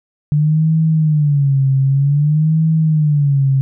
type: tone with vibrato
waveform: sine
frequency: 146.83 Hz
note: D3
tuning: in tune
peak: -10 dBFS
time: 0.32-3.61 s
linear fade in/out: 0 ms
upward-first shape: sine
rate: 0.53 Hz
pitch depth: 150 cents each way
effects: none